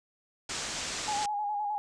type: low-pass noise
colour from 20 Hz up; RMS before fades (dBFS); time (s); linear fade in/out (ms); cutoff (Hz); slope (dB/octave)
white; -36; 0.49-1.26; 5; 8000; 48
type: tone with vibrato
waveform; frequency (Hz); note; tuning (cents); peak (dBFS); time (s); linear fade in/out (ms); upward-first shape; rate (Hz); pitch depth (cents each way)
sine; 830.6; G#5; 0; -29; 1.08-1.78; 0; square; 9.7; 35
effects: none